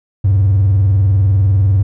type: tone with vibrato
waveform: triangle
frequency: 97.1 Hz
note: G2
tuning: 16 cents flat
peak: -5 dBFS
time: 0.24-1.83 s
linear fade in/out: 10 ms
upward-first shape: square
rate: 20 Hz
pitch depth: 140 cents each way
effects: tanh soft clip ceiling -4 dBFS